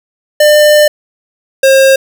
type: tone pair in turn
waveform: square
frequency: 599 / 536.2 Hz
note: D5 / C5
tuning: +34 / +42 cents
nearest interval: major second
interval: 192 cents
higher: first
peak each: -4 dBFS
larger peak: neither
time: 0.4-0.88 / 1.63-1.96 s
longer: first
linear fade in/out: 5 ms
effects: none